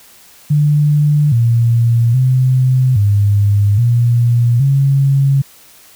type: tone with pitch steps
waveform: sine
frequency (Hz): 148 / 117 / 128.8 / 101.9 / 119.1 / 137.6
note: D3 / A#2 / C3 / G#2 / A#2 / C#3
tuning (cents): +14 / +7 / -27 / -32 / +38 / -12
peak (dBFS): -8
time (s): 0.5-5.42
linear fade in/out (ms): 10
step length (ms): 820
effects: white hiss -43 dBFS RMS until 5.95 s